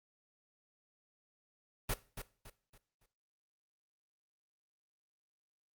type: noise with echo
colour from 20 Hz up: pink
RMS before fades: -34 dBFS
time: 1.89-1.94 s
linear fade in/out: 5 ms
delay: 280 ms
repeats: 4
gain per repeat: -9 dB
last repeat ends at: 3.06 s
effects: noise-tail reverb RT60 0.4 s tail -17 dB re dry + Opus 32 kbps